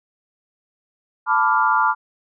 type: chord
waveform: sine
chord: B half-diminished seventh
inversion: third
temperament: equal with one note detuned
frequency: 880 / 995.2 / 1174.7 / 1396.9 Hz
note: A5 / B5 / D6 / F6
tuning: 0 / +13 / 0 / 0 cents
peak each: -20 dBFS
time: 1.26-1.95 s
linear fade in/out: 50 ms
effects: none